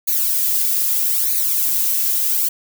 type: noise with flanger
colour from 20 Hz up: violet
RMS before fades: -18 dBFS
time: 0.07-2.49 s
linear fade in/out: 10 ms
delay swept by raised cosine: 0.46 to 2.66 ms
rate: 0.79 Hz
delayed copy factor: +0.75
effects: none